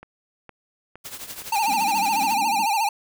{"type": "click train", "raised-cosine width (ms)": 0.5, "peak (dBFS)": -26, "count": 4, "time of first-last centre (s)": [0.03, 1.419], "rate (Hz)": 2.16}
{"type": "noise with tremolo", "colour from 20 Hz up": "white", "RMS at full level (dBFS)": -33, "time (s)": [1.04, 2.36], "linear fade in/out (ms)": 20, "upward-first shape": "triangle", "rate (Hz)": 12, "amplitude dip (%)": 80}
{"type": "tone with vibrato", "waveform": "square", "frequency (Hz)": 853, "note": "G#5", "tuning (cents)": 46, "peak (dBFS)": -20, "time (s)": [1.52, 2.89], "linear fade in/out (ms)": 5, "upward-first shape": "sine", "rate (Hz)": 14, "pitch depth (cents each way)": 130}
{"type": "band-pass noise", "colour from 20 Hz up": "white", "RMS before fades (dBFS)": -37, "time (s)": [1.67, 2.66], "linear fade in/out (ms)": 20, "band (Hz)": [180, 310], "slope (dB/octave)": 96}
{"effects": []}